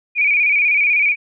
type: tone with vibrato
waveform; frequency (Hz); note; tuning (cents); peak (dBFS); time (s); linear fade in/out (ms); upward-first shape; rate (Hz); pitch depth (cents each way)
sine; 2359; D7; +7; -12; 0.15-1.16; 50; square; 16; 56
effects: none